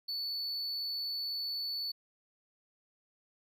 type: tone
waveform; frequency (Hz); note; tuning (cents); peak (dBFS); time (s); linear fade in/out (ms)
triangle; 4462; C#8; +11; -33; 0.08-1.92; 10
effects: none